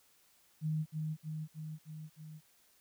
sine tone with echo, 155.56 Hz, D#3, in tune, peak -31 dBFS, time 0.61-0.86 s, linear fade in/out 50 ms, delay 310 ms, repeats 5, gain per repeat -3 dB, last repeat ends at 2.41 s, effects white hiss -68 dBFS RMS until 2.8 s

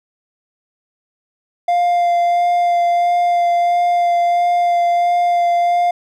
triangle tone with vibrato, 698.5 Hz, F5, in tune, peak -10 dBFS, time 1.68-5.91 s, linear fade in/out 5 ms, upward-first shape sine, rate 1.5 Hz, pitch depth 11 cents each way, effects none

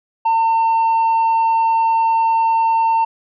sine tone with tanh clipping, 905 Hz, A5, 48 cents sharp, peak -13 dBFS, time 0.25-3.05 s, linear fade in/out 10 ms, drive 2 dB, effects none

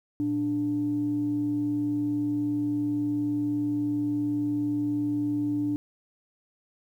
sine tone pair together, 117.4 / 293.8 Hz, A#2 / D4, +13 / +1 cents, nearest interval octave + major third, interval 1588 cents, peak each -34 / -24 dBFS, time 0.2-5.76 s, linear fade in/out 0 ms, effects tanh soft clip ceiling -18 dBFS + 10-bit

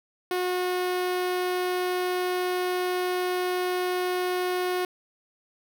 sawtooth tone with notch filter, 362.8 Hz, F#4, 34 cents flat, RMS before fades -27 dBFS, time 0.31-4.85 s, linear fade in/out 2 ms, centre 7200 Hz, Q 1.5, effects none

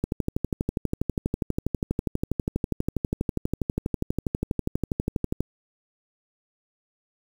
click train, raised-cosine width 3 ms, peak -11 dBFS, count 67, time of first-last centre 0.04-5.406 s, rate 12.3 Hz, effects 7-bit

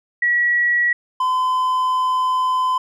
sine / triangle tone pair in turn, 1926 / 1020.3 Hz, B6 / C6, -44 / -44 cents, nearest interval major seventh, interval 1100 cents, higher first, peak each -14 dBFS, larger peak neither, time 0.22-0.93 / 1.2-2.78 s, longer second, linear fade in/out 5 ms, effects none

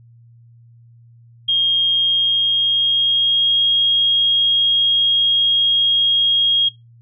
sine tone with pitch glide, 3237 to 3265 Hz, G#7 to G#7, -45 to -30 cents, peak -13 dBFS, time 1.48-6.69 s, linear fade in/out 10 ms, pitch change +15 cents, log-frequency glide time 1.93-3.62 s, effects noise-tail reverb RT60 0.2 s tail -20 dB re dry + added 117 Hz sine -44 dBFS peak until 7.01 s

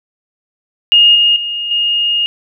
sine tone with level steps, 2847 Hz, F7, 33 cents sharp, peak -4 / -7 / -17 / -11 dBFS, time 0.92-2.26 s, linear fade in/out 0 ms, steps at 1.15 / 1.36 / 1.71 s, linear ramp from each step 2 ms, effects none

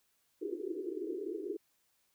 pink band-pass noise, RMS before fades -39 dBFS, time 0.41-1.57 s, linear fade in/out 10 ms, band 310 to 440 Hz, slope 96 dB/octave, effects white hiss -75 dBFS RMS until 2.14 s

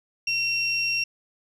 sine tone pair together, 2722 / 5574 Hz, F7 / F8, -45 / -4 cents, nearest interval octave, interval 1241 cents, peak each -23 / -26 dBFS, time 0.27-1.04 s, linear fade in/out 5 ms, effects tanh soft clip ceiling -17 dBFS

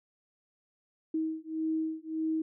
sine beating tone pair, 317.2 / 318.9 Hz, D#4 / D#4, +33 / +43 cents, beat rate 1.7 Hz, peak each -33 / -33 dBFS, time 1.14-2.42 s, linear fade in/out 5 ms, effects none

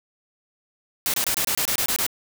white noise bursts, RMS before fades -23 dBFS, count 10, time 1.06-2.065 s, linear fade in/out 0 ms, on 78 ms, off 25 ms, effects none

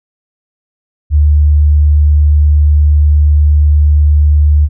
sine tone, 74.3 Hz, D2, 21 cents sharp, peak -4 dBFS, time 1.1-4.69 s, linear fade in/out 50 ms, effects none

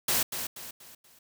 white noise with echo, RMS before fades -26 dBFS, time 0.08-0.23 s, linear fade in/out 5 ms, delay 240 ms, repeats 4, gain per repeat -8 dB, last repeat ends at 1.19 s, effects none

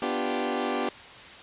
20% pulse chord, G dominant seventh, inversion first, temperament equal, 246.9 / 293.7 / 349.2 / 392 Hz, B3 / D4 / F4 / G4, 0 / 0 / 0 / 0 cents, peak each -26 / -28 / -30 / -26 dBFS, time 0.02-0.89 s, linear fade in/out 2 ms, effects white hiss -45 dBFS RMS until 1.42 s + resampled to 8000 Hz

